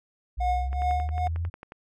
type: linear sweep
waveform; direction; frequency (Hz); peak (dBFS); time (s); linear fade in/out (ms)
sine; up; 58.27 to 86.5; -26; 0.37-1.5; 20
type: tone with tremolo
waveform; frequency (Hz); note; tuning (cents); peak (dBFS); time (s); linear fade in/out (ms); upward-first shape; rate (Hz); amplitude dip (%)
triangle; 723; F#5; -40; -20; 0.4-1.28; 10; triangle; 2.5; 100
type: click train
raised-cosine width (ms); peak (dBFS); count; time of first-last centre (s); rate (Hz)
0.5; -26; 12; 0.73-1.721; 11.1
effects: none